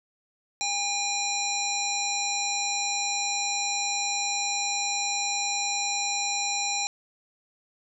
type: harmonic tone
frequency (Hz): 810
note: G#5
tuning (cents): -43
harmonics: 1 / 3 / 5 / 7 / 9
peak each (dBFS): -32 / -32 / -32 / -32 / -32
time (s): 0.61-6.87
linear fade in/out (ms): 0
effects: none